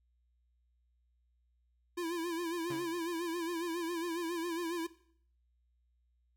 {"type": "tone with vibrato", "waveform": "square", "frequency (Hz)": 338.6, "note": "E4", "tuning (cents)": 46, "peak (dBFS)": -35, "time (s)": [1.97, 4.87], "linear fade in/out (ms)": 10, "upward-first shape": "sine", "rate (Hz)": 7.3, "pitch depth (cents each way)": 77}
{"type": "tone with exponential decay", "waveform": "sawtooth", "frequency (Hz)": 138.4, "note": "C#3", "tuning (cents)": -2, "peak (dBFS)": -36, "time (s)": [2.7, 3.06], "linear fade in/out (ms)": 5, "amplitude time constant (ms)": 77}
{"effects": ["noise-tail reverb RT60 0.6 s tail -17 dB re dry", "added 60 Hz sine -70 dBFS peak until 6.36 s"]}